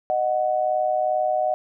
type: tone pair together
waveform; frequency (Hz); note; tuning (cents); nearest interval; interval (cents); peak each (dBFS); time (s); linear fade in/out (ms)
sine; 617.5 / 740; D#5 / F#5; -13 / 0; minor third; 313; -22; 0.1-1.54; 0
effects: none